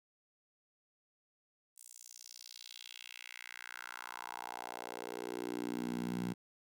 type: tone with high-pass filter sweep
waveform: 10% pulse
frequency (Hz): 60.1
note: B1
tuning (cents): -46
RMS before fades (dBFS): -44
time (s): 1.76-6.34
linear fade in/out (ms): 20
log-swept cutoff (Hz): 8600 to 160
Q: 2.6
effects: none